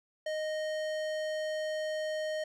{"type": "tone with tanh clipping", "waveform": "sine", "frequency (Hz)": 620, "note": "D#5", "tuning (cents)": -6, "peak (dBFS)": -34, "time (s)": [0.26, 2.44], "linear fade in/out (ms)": 5, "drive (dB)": 18, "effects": []}